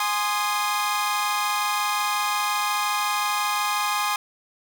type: chord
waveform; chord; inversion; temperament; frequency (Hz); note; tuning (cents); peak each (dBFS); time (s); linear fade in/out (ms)
sawtooth; Ab major; none; equal with one note detuned; 830.6 / 1046.5 / 1233.1; Ab5 / C6 / Eb6; 0 / 0 / -16; -23; 0-4.16; 2
effects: none